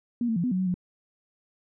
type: tone with pitch steps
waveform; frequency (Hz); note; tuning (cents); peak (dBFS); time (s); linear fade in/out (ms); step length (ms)
sine; 238.8 / 224.8 / 172 / 249.9 / 184.7 / 187 / 179.6; A#3 / A3 / F3 / B3 / F#3 / F#3 / F3; +42 / +37 / -26 / +21 / -3 / +19 / +49; -23; 0.21-0.742; 2; 76
effects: none